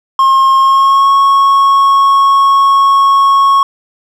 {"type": "tone with pitch glide", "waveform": "triangle", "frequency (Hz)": [1072, 1100.2], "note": ["C6", "C#6"], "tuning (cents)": [42, -13], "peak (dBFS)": -3, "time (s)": [0.19, 3.63], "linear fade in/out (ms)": 2, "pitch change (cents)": 45, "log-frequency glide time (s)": [0.58, 1.11], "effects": []}